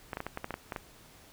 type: clicks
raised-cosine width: 0.5 ms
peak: -20 dBFS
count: 10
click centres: 0.132 / 0.171 / 0.204 / 0.266 / 0.374 / 0.444 / 0.507 / 0.541 / 0.722 / 0.762 s
effects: pink hiss -56 dBFS RMS until 1.32 s